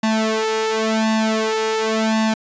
sawtooth tone with flanger, 220 Hz, A3, in tune, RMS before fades -19 dBFS, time 0.03-2.34 s, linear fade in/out 5 ms, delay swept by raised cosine 1.1 to 2.4 ms, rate 0.92 Hz, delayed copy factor +0.95, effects resampled to 16000 Hz

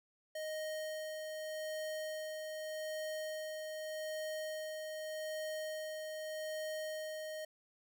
square tone with tremolo, 622.3 Hz, D#5, in tune, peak -39 dBFS, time 0.35-7.45 s, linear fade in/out 5 ms, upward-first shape sine, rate 0.83 Hz, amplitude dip 30%, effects none

